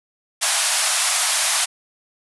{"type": "band-pass noise", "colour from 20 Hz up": "white", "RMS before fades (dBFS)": -20, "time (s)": [0.41, 1.66], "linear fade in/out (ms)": 20, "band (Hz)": [610, 11000], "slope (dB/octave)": 96, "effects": []}